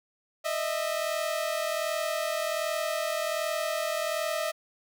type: tone pair together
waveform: sawtooth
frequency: 613.7 / 655 Hz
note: D#5 / E5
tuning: -24 / -11 cents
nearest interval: minor second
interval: 113 cents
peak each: -27 dBFS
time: 0.44-4.52 s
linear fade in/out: 20 ms
effects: none